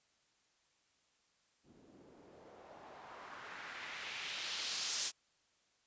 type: noise with low-pass filter sweep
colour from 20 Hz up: blue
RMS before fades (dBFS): -45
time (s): 1.63-5.12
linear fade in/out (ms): 50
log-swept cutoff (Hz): 240 to 6600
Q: 1.5
effects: white hiss -75 dBFS RMS until 5.86 s + resampled to 16000 Hz